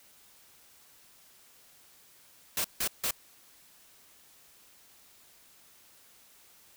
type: noise bursts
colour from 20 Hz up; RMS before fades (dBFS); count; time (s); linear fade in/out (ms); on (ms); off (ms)
white; -30; 3; 2.57-3.109; 2; 73; 160
effects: white hiss -59 dBFS RMS until 6.76 s